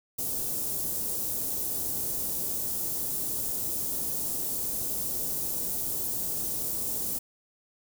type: band-stop noise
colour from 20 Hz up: white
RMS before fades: -31 dBFS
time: 0.18-7.19 s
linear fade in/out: 10 ms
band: 480 to 8800 Hz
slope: 12 dB/octave
effects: none